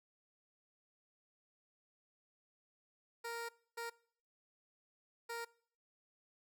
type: tone bursts at uneven times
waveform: 15% pulse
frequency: 466.2 Hz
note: A#4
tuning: in tune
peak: -35 dBFS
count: 3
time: 3.24-3.49 / 3.77-3.9 / 5.29-5.45 s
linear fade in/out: 10 ms
effects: noise-tail reverb RT60 0.6 s tail -23 dB re dry